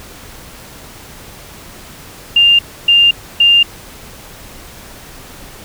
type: tone bursts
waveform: sine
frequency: 2800 Hz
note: F7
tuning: 4 cents sharp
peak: -5 dBFS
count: 3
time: 2.36-3.63 s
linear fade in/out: 5 ms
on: 230 ms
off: 290 ms
effects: pink hiss -35 dBFS RMS until 5.64 s